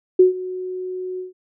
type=tone with ADSR envelope; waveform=sine; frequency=368.4 Hz; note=F#4; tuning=7 cents flat; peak=-6 dBFS; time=0.19-1.33 s; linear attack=7 ms; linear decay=130 ms; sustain=-19 dB; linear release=140 ms; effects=none